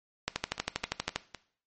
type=two click trains; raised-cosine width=0.2 ms; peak=-21 / -11 dBFS; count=4 / 12; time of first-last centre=0.58-1.347 / 0.28-1.16 s; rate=3.91 / 12.5 Hz; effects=noise-tail reverb RT60 0.5 s tail -17 dB re dry + MP3 32 kbps